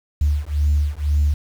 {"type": "beating tone pair", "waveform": "sine", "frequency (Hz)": [72.6, 74.6], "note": ["D2", "D2"], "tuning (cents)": [-19, 28], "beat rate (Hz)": 2, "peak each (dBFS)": -18, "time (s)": [0.21, 1.34], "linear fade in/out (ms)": 5, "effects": ["tanh soft clip ceiling -10 dBFS", "7-bit"]}